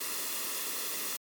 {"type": "noise with comb filter", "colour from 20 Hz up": "white", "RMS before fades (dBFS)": -35, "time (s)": [0, 1.17], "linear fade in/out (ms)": 10, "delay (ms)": 1.3, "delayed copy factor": -0.55, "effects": ["high-pass 200 Hz 12 dB/octave", "MP3 96 kbps"]}